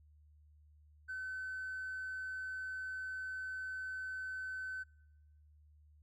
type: tone with hard clipping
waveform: sine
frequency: 1522 Hz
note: F#6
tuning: 48 cents sharp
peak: -40 dBFS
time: 1.08-4.84 s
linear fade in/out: 20 ms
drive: 1 dB
effects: noise-tail reverb RT60 1.0 s tail -25 dB re dry + added 75 Hz sine -61 dBFS peak until 6.02 s